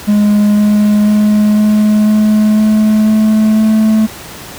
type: tone with pitch steps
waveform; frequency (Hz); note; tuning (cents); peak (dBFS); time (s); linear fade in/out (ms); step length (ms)
triangle; 207.7 / 209.1 / 210.6 / 212.1 / 213.5 / 215 / 216.5 / 218; G#3 / G#3 / G#3 / G#3 / G#3 / A3 / A3 / A3; 0 / +12 / +24 / +37 / +48 / -40 / -28 / -16; -4; 0.07-4.07; 20; 500
effects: pink hiss -29 dBFS RMS until 4.58 s + high-pass 60 Hz 12 dB/octave